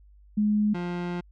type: tone pair in turn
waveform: sine / 30% pulse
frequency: 210 / 175.84 Hz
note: G#3 / F3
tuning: +19 / +12 cents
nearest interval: minor third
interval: 307 cents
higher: first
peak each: -20 / -26 dBFS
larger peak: first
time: 0.37-0.74 / 0.74-1.21 s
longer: second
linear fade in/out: 10 ms
effects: added 50 Hz sine -51 dBFS peak until 1.31 s + low-pass 3000 Hz 12 dB/octave